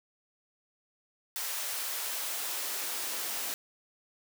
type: noise with high-pass filter sweep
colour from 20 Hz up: white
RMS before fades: -35 dBFS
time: 1.36-3.54 s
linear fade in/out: 0 ms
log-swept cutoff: 770 to 260 Hz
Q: 0.81
effects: none